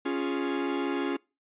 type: chord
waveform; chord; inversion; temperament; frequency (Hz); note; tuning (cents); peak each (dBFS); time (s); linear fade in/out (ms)
45% pulse; Db major; none; equal; 277.2 / 349.2 / 415.3; Db4 / F4 / Ab4; 0 / 0 / 0; -30 / -32 / -35; 0.05-1.17; 10
effects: noise-tail reverb RT60 0.3 s tail -25 dB re dry + resampled to 8000 Hz